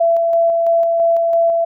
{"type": "tone with tremolo", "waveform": "sine", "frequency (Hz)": 671, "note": "E5", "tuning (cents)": 31, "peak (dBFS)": -10, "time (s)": [0, 1.65], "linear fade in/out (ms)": 10, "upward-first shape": "square", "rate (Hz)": 3, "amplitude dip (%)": 25, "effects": []}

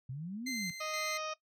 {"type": "exponential two-way sweep", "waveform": "sine", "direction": "up then down", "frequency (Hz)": [123.47, 270, 164.7], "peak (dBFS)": -38, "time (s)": [0.09, 0.71], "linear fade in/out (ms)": 5, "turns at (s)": 0.49}
{"type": "tone with tremolo", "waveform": "20% pulse", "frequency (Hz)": 2076, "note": "C7", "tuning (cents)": -14, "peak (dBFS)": -31, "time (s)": [0.46, 1.18], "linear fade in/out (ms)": 10, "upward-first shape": "square", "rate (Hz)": 2.1, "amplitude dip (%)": 55}
{"type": "harmonic tone", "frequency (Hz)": 622.3, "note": "D#5", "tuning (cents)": 0, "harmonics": [1, 2, 3, 4, 5, 6, 7, 8, 9, 10], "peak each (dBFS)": [-41, -40, -54, -45, -50, -51, -57, -54, -49, -58], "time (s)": [0.8, 1.34], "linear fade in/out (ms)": 10}
{"effects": ["noise-tail reverb RT60 0.1 s tail -17 dB re dry", "low-pass 12000 Hz 12 dB/octave"]}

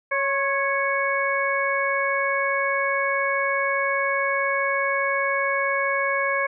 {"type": "harmonic tone with a mistuned harmonic", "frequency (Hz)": 554.4, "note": "C#5", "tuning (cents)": 0, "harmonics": [1, 2, 3, 4], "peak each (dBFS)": [-26, -26, -26, -26], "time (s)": [0.11, 6.47], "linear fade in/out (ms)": 10, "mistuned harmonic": 2, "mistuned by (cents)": -34, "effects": []}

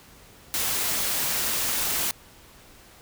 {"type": "noise", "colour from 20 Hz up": "white", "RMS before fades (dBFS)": -26, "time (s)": [0.54, 2.11], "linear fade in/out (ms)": 0, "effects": ["pink hiss -51 dBFS RMS until 3.01 s"]}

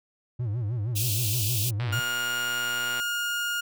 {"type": "tone with vibrato", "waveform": "triangle", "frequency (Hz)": 112, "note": "A2", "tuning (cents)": 31, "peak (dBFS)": -24, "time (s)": [0.39, 2], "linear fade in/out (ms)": 10, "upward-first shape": "sine", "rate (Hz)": 6.4, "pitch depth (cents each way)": 200}
{"type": "high-pass noise", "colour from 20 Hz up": "white", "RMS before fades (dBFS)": -29, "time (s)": [0.95, 1.71], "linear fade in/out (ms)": 20, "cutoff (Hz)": 2500, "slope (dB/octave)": 96}
{"type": "click train", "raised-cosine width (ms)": 0.3, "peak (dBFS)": -20, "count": 146, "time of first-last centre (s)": [1.8, 2.998], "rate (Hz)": 121}
{"type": "tone", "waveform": "30% pulse", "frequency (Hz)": 1422, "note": "F6", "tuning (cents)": 31, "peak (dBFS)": -24, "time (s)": [1.92, 3.61], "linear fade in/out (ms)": 10}
{"effects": []}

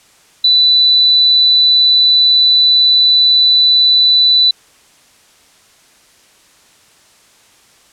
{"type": "tone", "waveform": "sine", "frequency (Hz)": 3981, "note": "B7", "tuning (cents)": 13, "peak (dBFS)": -6, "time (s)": [0.44, 4.51], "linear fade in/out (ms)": 5, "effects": ["white hiss -48 dBFS RMS until 7.92 s", "low-pass 9000 Hz 12 dB/octave"]}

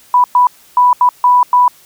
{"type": "tone bursts at uneven times", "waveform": "sine", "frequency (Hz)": 987.8, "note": "B5", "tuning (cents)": 0, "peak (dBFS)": -5, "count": 6, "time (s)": [[0.14, 0.24], [0.35, 0.47], [0.77, 0.93], [1.01, 1.09], [1.24, 1.43], [1.53, 1.68]], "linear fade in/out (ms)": 2, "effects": ["white hiss -45 dBFS RMS until 1.85 s"]}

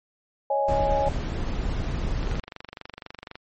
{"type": "chord", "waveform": "sine", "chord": "C# suspended second", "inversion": "none", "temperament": "equal with one note detuned", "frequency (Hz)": [554.4, 625.1, 830.6], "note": ["C#5", "D#5", "G#5"], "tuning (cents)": [0, 8, 0], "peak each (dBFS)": [-24, -29, -24], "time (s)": [0.5, 1.09], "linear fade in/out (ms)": 5}
{"type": "noise", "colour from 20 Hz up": "brown", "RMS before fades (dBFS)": -27, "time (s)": [0.68, 2.4], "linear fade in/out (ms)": 5}
{"type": "click train", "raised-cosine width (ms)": 0.3, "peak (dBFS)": -21, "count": 28, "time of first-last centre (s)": [2.23, 3.355], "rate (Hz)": 24}
{"effects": ["MP3 32 kbps"]}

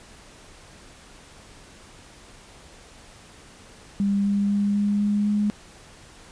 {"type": "tone with pitch steps", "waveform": "sine", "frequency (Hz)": [200, 201.5, 203, 204.6, 206.1, 207.7], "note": ["G3", "G3", "G#3", "G#3", "G#3", "G#3"], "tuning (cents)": [35, 48, -39, -26, -13, 0], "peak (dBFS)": -19, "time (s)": [4, 5.5], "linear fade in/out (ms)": 0, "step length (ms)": 250, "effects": ["pink hiss -48 dBFS RMS until 6.31 s", "resampled to 22050 Hz"]}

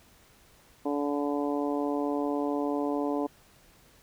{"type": "harmonic tone", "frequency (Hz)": 144.4, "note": "D3", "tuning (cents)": -29, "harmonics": [2, 3, 4, 5, 6, 7], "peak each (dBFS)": [-29, -33, -35, -37, -39, -40], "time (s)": [0.85, 3.27], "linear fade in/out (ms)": 10, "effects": ["pink hiss -59 dBFS RMS until 4.02 s"]}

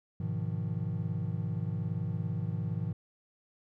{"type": "chord", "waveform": "triangle", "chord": "F half-diminished seventh", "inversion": "first", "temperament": "just", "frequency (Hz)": [104.77, 125.72, 157.15, 174.61], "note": ["Ab2", "Cb3", "Eb3", "F3"], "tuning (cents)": [16, 31, 18, 0], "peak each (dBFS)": [-33, -36, -34, -36], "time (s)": [0.2, 2.93], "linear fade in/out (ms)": 5, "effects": []}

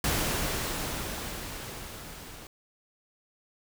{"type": "noise with level ramp", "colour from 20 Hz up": "pink", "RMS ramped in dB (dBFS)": [-27, -46], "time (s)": [0.04, 2.47], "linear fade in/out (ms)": 2, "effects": []}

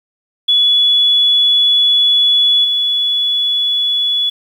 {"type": "tone with level steps", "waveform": "sine", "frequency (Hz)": 3409, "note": "G#7", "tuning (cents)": 45, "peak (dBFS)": [-8, -12], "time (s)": [0.48, 4.3], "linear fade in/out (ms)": 10, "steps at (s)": 2.64, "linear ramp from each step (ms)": 10, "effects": ["7-bit"]}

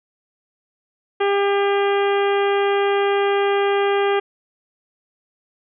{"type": "harmonic tone with a mistuned harmonic", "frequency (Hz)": 400.4, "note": "G4", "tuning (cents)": 37, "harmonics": [1, 2, 3, 4, 5, 6, 7, 8], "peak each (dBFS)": [-17, -23, -27, -29, -31, -33, -34, -35], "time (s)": [1.2, 4.2], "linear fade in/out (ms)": 10, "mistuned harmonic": 8, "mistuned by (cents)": 16, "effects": []}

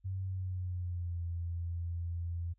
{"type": "tone with pitch glide", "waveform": "sine", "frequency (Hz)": [94.7, 85.35], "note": ["F#2", "F2"], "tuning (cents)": [41, -39], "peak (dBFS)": -34, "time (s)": [0.04, 2.54], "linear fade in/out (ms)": 20, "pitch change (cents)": -180, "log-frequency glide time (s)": [0.25, 1.23], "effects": ["added 46 Hz sine -68 dBFS peak until 2.58 s"]}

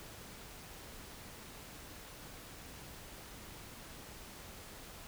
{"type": "silence", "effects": ["pink hiss -51 dBFS RMS until 5.07 s"]}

